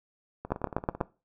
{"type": "two click trains", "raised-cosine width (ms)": 1, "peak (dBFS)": [-12, -23], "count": [5, 11], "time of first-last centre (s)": [[0.52, 1.011], [0.45, 1.006]], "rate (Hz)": [8.14, 18], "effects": ["noise-tail reverb RT60 0.3 s tail -20 dB re dry"]}